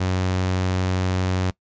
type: tone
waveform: sawtooth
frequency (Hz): 92.5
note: F#2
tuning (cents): 0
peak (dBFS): -16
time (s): 0-1.51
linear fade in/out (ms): 10
effects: noise-tail reverb RT60 0.1 s tail -22 dB re dry + resampled to 16000 Hz